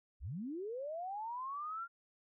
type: linear sweep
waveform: sine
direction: up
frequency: 43.65 to 1404 Hz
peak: -39 dBFS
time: 0.2-1.88 s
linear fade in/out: 50 ms
effects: none